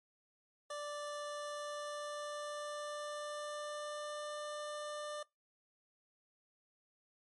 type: tone with pitch glide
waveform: 25% pulse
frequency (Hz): 587.3 to 595.5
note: D5 to D5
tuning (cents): 0 to +24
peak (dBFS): -37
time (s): 0.7-5.23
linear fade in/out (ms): 5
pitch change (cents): +24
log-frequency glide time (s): 1.23-4.36
effects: noise-tail reverb RT60 0.2 s tail -24 dB re dry + MP3 48 kbps